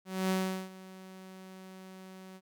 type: tone with ADSR envelope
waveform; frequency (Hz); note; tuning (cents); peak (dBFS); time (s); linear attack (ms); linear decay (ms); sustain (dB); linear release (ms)
sawtooth; 188.1; F#3; +29; -23; 0.05-2.41; 250; 390; -20; 51
effects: none

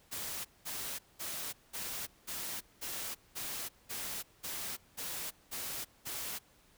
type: noise bursts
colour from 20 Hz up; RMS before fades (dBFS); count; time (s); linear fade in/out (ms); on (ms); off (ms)
white; -40; 12; 0.11-6.39; 20; 340; 200
effects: pink hiss -65 dBFS RMS until 6.77 s

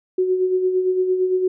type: tone with tremolo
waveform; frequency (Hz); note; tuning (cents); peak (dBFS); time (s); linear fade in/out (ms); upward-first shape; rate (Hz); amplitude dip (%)
sine; 370; F#4; 0; -14; 0.18-1.48; 5; sine; 8.8; 50
effects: none

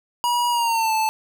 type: tone with pitch glide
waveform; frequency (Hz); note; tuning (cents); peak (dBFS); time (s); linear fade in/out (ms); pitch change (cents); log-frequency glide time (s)
square; 963 to 878; B5 to A5; -44 to -4; -19; 0.24-1.09; 0; -160; 0.5-0.93
effects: none

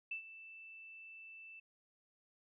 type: tone with ADSR envelope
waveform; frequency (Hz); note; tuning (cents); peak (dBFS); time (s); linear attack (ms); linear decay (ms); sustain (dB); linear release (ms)
sine; 2651; E7; +9; -37; 0.11-1.6; 6; 100; -14; 8
effects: none

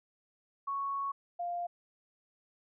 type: tone pair in turn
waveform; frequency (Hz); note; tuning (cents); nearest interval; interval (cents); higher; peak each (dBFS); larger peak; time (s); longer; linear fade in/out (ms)
sine; 1108.7 / 698.8; C#6 / F5; 0 / +1; minor sixth; 799; first; -32 / -33; first; 0.67-1.12 / 1.39-1.67; first; 10
effects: none

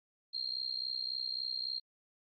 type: tone with amplitude modulation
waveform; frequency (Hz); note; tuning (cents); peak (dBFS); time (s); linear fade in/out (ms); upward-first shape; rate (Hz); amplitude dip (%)
sine; 4208; C8; +9; -31; 0.33-1.8; 20; sine; 63.6; 90
effects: AAC 32 kbps

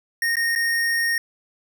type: tone with dropouts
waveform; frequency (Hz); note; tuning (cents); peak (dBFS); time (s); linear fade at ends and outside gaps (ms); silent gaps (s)
square; 1852; A#6; -12; -20; 0.22-1.18; 2; 0.356-0.368 / 0.552-0.559
effects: none

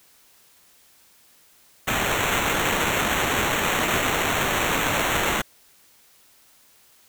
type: noise with sample-and-hold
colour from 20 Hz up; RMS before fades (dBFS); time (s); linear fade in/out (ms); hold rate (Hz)
violet; -23; 1.87-5.42; 10; 4900
effects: white hiss -56 dBFS RMS until 7.08 s

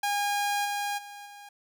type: tone with level steps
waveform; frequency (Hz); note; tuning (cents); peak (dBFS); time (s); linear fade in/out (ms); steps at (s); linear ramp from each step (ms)
sawtooth; 815; G#5; -33; -22 / -25 / -38 / -41; 0.03-1.49; 5; 0.64 / 0.97 / 1.25; 20
effects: none

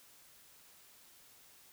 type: silence
effects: white hiss -61 dBFS RMS until 1.72 s

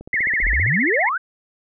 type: click train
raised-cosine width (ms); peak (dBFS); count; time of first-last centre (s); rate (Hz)
2; -23; 11; 0.01-0.664; 15.3
type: tone with vibrato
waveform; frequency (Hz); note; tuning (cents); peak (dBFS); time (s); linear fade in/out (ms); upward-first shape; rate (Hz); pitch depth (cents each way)
sine; 1937; B6; -34; -17; 0.13-1.09; 2; triangle; 15; 230
type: exponential sweep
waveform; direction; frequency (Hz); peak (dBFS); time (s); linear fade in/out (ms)
sine; up; 32.19 to 1622; -19; 0.42-1.18; 10
effects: none

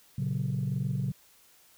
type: chord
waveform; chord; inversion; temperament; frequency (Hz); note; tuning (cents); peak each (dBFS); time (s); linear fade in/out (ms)
sine; F# major; first; equal; 116.54 / 138.59 / 185; A#2 / C#3 / F#3; 0 / 0 / 0; -32 / -29 / -33; 0.18-1.12; 5
effects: tanh soft clip ceiling -22 dBFS + white hiss -60 dBFS RMS until 1.77 s

